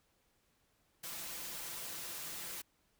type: noise with comb filter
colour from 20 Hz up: white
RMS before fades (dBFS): -44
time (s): 1.03-2.62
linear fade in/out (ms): 10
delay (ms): 5.9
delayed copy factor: +0.55
effects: pink hiss -75 dBFS RMS until 2.99 s